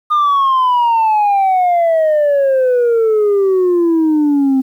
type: exponential sweep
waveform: sine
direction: down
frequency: 1223 to 260.6 Hz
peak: -7 dBFS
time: 0.1-4.62 s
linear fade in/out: 20 ms
effects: tanh soft clip ceiling -8 dBFS + 8-bit